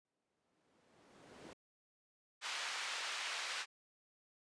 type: noise with exponential growth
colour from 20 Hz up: brown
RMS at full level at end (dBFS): -42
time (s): 0.05-1.53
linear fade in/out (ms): 0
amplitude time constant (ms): 320
type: band-pass noise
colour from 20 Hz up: pink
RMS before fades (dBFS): -42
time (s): 2.41-3.66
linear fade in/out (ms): 50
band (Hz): 1300 to 5200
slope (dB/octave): 12
effects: high-pass 300 Hz 12 dB/octave + resampled to 22050 Hz